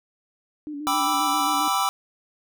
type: tone with vibrato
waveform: sine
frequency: 293.7 Hz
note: D4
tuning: in tune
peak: -30 dBFS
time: 0.67-1.68 s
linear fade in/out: 0 ms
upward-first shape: square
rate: 7.5 Hz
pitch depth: 46 cents each way
type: chord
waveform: square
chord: E minor seventh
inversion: first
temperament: equal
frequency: 784 / 987.8 / 1174.7 / 1318.5 Hz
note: G5 / B5 / D6 / E6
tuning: 0 / 0 / 0 / 0 cents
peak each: -27 dBFS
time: 0.87-1.89 s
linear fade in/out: 0 ms
effects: none